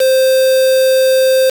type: tone with quantisation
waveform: triangle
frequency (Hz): 523.3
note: C5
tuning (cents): 0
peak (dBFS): -6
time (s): 0-1.5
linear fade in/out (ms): 5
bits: 3
effects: none